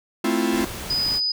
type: chord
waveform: 45% pulse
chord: F major seventh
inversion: first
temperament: equal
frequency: 220 / 261.6 / 329.6 / 349.2 Hz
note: A3 / C4 / E4 / F4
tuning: 0 / 0 / 0 / 0 cents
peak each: -25 dBFS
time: 0.24-0.65 s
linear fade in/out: 5 ms
type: noise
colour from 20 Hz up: pink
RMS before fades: -33 dBFS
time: 0.51-1.21 s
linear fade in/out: 50 ms
type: tone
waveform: sine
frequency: 4978 Hz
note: D#8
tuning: in tune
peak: -20 dBFS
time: 0.9-1.32 s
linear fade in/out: 5 ms
effects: none